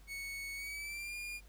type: tone with pitch glide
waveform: 40% pulse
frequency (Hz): 2217 to 2418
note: C#7 to D7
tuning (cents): 0 to +50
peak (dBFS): -40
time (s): 0.07-1.41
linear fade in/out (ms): 50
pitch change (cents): +150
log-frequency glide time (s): 0.55-1.16
effects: added 50 Hz sine -55 dBFS peak until 1.48 s + pink hiss -65 dBFS RMS until 1.48 s